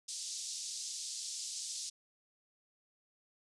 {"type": "band-pass noise", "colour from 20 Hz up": "white", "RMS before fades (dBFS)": -42, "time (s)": [0.08, 1.9], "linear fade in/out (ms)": 10, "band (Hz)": [4300, 7600], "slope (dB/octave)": 24, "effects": ["resampled to 24000 Hz"]}